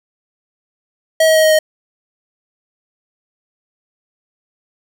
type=tone with pitch steps; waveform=square; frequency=640 / 635.6 / 631.2 / 626.8 / 622.5 Hz; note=D#5 / D#5 / D#5 / D#5 / D#5; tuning=+49 / +37 / +25 / +13 / +1 cents; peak=-9 dBFS; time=1.2-1.59 s; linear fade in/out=5 ms; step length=78 ms; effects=none